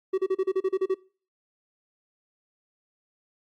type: tone bursts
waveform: triangle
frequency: 380 Hz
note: F#4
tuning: 46 cents sharp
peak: -19 dBFS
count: 10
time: 0.13-0.945 s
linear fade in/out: 10 ms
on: 50 ms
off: 35 ms
effects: noise-tail reverb RT60 0.4 s tail -22 dB re dry + Opus 48 kbps